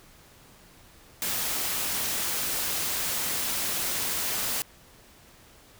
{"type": "noise", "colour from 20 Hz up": "white", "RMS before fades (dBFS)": -29, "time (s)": [1.22, 4.62], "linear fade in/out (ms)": 0, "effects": ["pink hiss -54 dBFS RMS until 5.79 s"]}